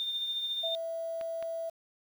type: tone with tremolo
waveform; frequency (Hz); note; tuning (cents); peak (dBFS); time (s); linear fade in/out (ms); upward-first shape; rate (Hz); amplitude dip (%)
sine; 3617; A7; +47; -29; 0-0.75; 0; triangle; 14; 45
type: tone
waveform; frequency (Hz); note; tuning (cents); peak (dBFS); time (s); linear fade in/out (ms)
sine; 660; E5; +2; -33; 0.63-1.7; 10
type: clicks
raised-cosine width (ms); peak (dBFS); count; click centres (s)
0.3; -29; 2; 1.212 / 1.426
effects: 9-bit